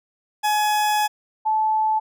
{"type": "tone pair in turn", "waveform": ["40% pulse", "sine"], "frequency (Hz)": [844, 869.7], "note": ["G#5", "A5"], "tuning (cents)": [28, -20], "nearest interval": "minor second", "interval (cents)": 52, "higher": "second", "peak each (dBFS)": -17, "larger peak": "neither", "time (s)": [[0.43, 1.08], [1.45, 2]], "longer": "first", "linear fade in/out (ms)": 20, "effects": []}